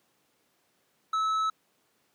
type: tone with tanh clipping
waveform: sine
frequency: 1300 Hz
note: E6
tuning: 24 cents flat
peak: -26 dBFS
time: 1.13-1.5 s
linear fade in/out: 5 ms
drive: 7 dB
effects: pink hiss -70 dBFS RMS until 2.14 s + high-pass 200 Hz 12 dB/octave